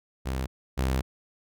sawtooth tone pair in turn, 65.41 / 65.41 Hz, C2 / C2, 0 / 0 cents, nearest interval unison, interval 0 cents, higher neither, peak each -24 / -20 dBFS, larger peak second, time 0.25-0.47 / 0.77-1.02 s, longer second, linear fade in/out 20 ms, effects none

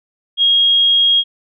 sine tone, 3270 Hz, G#7, 28 cents flat, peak -9 dBFS, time 0.37-1.24 s, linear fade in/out 50 ms, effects none

